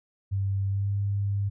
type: tone with pitch glide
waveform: sine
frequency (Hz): 98 to 100.29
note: G2 to G2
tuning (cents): 0 to +40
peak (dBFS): -24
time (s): 0.31-1.5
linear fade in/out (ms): 20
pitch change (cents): +40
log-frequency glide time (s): 0.69-0.88
effects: none